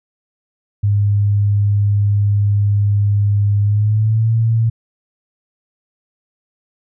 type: tone with pitch glide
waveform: sine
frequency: 102.2 to 113.4 Hz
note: G#2 to A#2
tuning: -27 to -47 cents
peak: -11 dBFS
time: 0.83-4.7 s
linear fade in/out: 10 ms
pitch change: +180 cents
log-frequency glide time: 3.62-4.32 s
effects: none